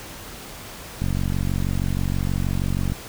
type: click train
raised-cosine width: 5 ms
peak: -12 dBFS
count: 89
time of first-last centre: 1.02-2.921 s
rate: 46.3 Hz
effects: pink hiss -38 dBFS RMS until 3.08 s